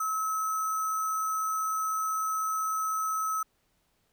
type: tone with sample-and-hold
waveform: sine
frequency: 1292 Hz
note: E6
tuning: 35 cents flat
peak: -27 dBFS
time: 0-3.43 s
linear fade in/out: 5 ms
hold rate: 7350 Hz
effects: pink hiss -72 dBFS RMS until 4.12 s